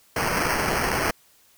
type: noise with sample-and-hold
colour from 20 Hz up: white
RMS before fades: -24 dBFS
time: 0.16-1.11 s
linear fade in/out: 5 ms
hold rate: 3675 Hz
effects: white hiss -58 dBFS RMS until 1.57 s